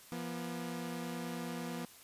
sawtooth tone pair together, 170.6 / 241.3 Hz, F3 / B3, -40 / -40 cents, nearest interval tritone, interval 600 cents, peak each -38 / -37 dBFS, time 0.12-1.85 s, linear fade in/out 0 ms, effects white hiss -57 dBFS RMS until 2.03 s + resampled to 32000 Hz

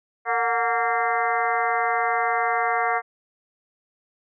harmonic tone with a mistuned harmonic, 230.1 Hz, A#3, 22 cents flat, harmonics 2 / 3 / 4 / 5 / 6 / 7 / 8 / 9, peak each -30 / -24 / -30 / -27 / -29 / -31 / -31 / -31 dBFS, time 0.25-3.02 s, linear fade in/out 50 ms, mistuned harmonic 3, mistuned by +82 cents, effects none

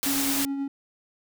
white noise, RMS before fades -27 dBFS, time 0.03-0.45 s, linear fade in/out 0 ms
triangle tone with tremolo, 276.7 Hz, C#4, 3 cents flat, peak -23 dBFS, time 0.06-0.68 s, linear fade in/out 5 ms, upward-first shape triangle, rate 9.4 Hz, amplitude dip 40%
effects none

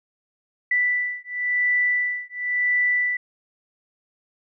sine beating tone pair, 1975.5 / 1976.45 Hz, B6 / B6, 0 / +1 cents, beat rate 0.95 Hz, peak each -23 dBFS, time 0.71-3.17 s, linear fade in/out 5 ms, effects none

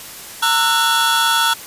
45% pulse tone cluster, 915 / 1333 / 1471 / 3377 Hz, A#5 / E6 / F#6 / G#7, -32 / +19 / -11 / +28 cents, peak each -19 dBFS, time 0.42-1.54 s, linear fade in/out 10 ms, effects white hiss -34 dBFS RMS until 1.66 s + resampled to 32000 Hz

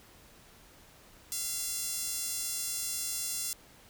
sawtooth tone with high-pass filter, 687 Hz, F5, 29 cents flat, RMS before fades -35 dBFS, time 1.32-3.53 s, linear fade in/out 0 ms, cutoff 7000 Hz, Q 1.1, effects pink hiss -57 dBFS RMS until 3.89 s

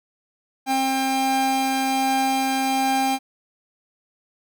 45% pulse tone pair together, 266.1 / 797 Hz, C4 / G5, +29 / +28 cents, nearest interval octave + perfect fifth, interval 1899 cents, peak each -24 / -21 dBFS, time 0.66-3.19 s, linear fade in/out 50 ms, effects none

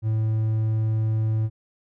triangle tone, 109.9 Hz, A2, 2 cents flat, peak -18 dBFS, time 0.02-1.5 s, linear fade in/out 50 ms, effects none

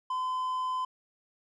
triangle tone, 1021 Hz, C6, 43 cents flat, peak -27 dBFS, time 0.1-0.85 s, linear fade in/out 5 ms, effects resampled to 22050 Hz

